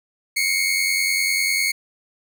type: tone pair together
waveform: sawtooth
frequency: 2140 / 2230 Hz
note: C7 / C#7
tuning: +38 / +10 cents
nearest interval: minor second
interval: 72 cents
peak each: -18 dBFS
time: 0.36-1.72 s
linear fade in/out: 10 ms
effects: none